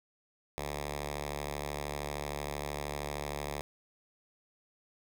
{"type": "tone with notch filter", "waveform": "5% pulse", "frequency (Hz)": 73, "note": "D2", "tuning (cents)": -10, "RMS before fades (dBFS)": -38, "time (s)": [0.58, 3.61], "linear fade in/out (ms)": 0, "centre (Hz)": 250, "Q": 1.2, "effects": []}